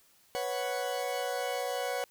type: chord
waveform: 40% pulse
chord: B suspended second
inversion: none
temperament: equal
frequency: 493.9 / 554.4 / 740 Hz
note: B4 / C#5 / F#5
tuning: 0 / 0 / 0 cents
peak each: -35 / -35 / -35 dBFS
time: 0.35-2.04 s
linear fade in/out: 0 ms
effects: white hiss -64 dBFS RMS until 2.1 s